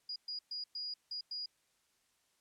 sine tone bursts at uneven times, 4883 Hz, D#8, 33 cents flat, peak -38 dBFS, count 6, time 0.09-0.16 / 0.28-0.39 / 0.51-0.64 / 0.75-0.94 / 1.11-1.21 / 1.31-1.46 s, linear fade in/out 5 ms, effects white hiss -75 dBFS RMS until 2.4 s + low-pass 10000 Hz 12 dB/octave

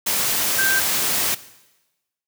sine tone in noise, 1568 Hz, G6, in tune, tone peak -18 dBFS, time 0.58-0.8 s, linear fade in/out 10 ms, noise white, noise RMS -21 dBFS, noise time 0.06-1.35 s, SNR 0 dB, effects noise-tail reverb RT60 1.0 s tail -17 dB re dry + high-pass 100 Hz 12 dB/octave

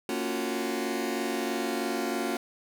sawtooth chord, Gb major seventh, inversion first, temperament just, 231.2 / 277.5 / 346.9 / 370 Hz, Bb3 / Db4 / F4 / Gb4, -14 / +2 / -12 / 0 cents, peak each -30 dBFS, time 0.09-2.37 s, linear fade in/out 2 ms, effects none

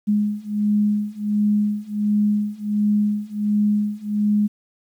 sine beating tone pair, 207.7 / 209.1 Hz, G#3 / G#3, 0 / +12 cents, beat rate 1.4 Hz, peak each -21 / -20 dBFS, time 0.07-4.48 s, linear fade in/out 20 ms, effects 9-bit

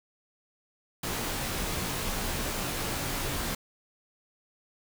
pink noise with comb filter, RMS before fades -32 dBFS, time 1.03-3.55 s, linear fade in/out 5 ms, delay 19 ms, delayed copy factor -0.7, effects none

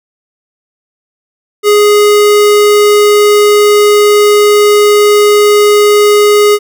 square tone, 415.3 Hz, G#4, in tune, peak -4 dBFS, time 1.63-6.59 s, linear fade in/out 50 ms, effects none

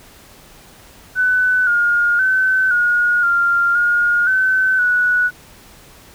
sine tone with pitch steps, 1500 / 1422 / 1525 / 1440 / 1393 / 1427 / 1524 / 1472 Hz, F#6 / F6 / G6 / F#6 / F6 / F6 / G6 / F#6, +23 / +31 / -48 / -47 / -5 / +37 / -49 / -9 cents, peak -12 dBFS, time 1.15-5.31 s, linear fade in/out 50 ms, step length 520 ms, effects pink hiss -44 dBFS RMS until 6.14 s

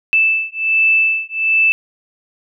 sine beating tone pair, 2637 / 2638.3 Hz, E7 / E7, 0 / +1 cents, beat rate 1.3 Hz, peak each -15 dBFS, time 0.13-1.72 s, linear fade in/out 0 ms, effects none

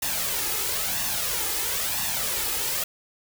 white noise with flanger, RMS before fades -27 dBFS, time 0.02-2.84 s, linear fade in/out 5 ms, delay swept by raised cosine 1.1 to 2.4 ms, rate 1 Hz, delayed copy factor +0.6, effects none

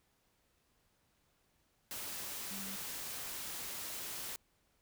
sine tone in noise, 196 Hz, G3, in tune, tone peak -47 dBFS, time 2.51-2.76 s, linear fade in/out 0 ms, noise white, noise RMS -43 dBFS, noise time 1.91-4.36 s, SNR -7 dB, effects pink hiss -75 dBFS RMS until 4.81 s

